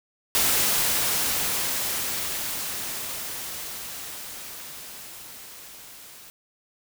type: noise with level ramp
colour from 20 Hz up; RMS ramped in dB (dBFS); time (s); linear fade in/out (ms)
white; -21 to -46; 0.35-6.3; 0
effects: none